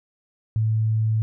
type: tone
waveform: sine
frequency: 110 Hz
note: A2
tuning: in tune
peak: -18 dBFS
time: 0.56-1.22 s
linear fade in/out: 0 ms
effects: none